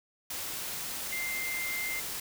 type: tone in noise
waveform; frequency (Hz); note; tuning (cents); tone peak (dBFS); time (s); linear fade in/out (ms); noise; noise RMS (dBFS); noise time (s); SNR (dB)
sine; 2093; C7; 0; -33; 1.12-2; 5; white; -37; 0.3-2.2; +1
effects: none